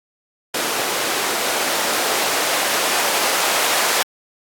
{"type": "noise with band-pass filter sweep", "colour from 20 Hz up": "blue", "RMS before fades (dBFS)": -20, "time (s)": [0.54, 4.03], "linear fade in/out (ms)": 5, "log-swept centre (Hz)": [400, 650], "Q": 0.82, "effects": ["AAC 64 kbps"]}